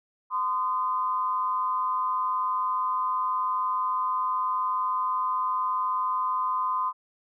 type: tone pair together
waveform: sine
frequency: 1027 / 1226.1 Hz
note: C6 / D#6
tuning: -33 / -26 cents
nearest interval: minor third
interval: 307 cents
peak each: -25 / -30 dBFS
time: 0.3-6.93 s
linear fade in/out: 50 ms
effects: none